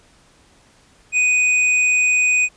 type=tone with hard clipping; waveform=triangle; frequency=2489 Hz; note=D#7; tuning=in tune; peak=-15 dBFS; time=1.12-2.49 s; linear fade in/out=50 ms; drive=14 dB; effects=pink hiss -53 dBFS RMS until 2.56 s + resampled to 22050 Hz